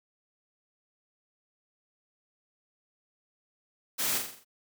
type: noise with echo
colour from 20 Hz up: white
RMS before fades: -30 dBFS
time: 3.98-4.19 s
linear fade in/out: 20 ms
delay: 43 ms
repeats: 6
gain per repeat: -5 dB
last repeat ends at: 4.448 s
effects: high-pass 100 Hz 12 dB/octave